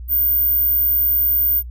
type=tone; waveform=sine; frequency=14470 Hz; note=A9; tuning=47 cents sharp; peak=-14 dBFS; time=0.08-1.63 s; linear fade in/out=50 ms; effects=noise-tail reverb RT60 0.1 s tail -24 dB re dry + added 60 Hz sine -29 dBFS peak until 1.7 s